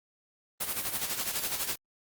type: noise with tremolo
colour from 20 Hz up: white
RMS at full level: -30 dBFS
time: 0.6-1.76 s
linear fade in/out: 10 ms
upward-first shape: sine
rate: 12 Hz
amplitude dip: 65%
effects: Opus 32 kbps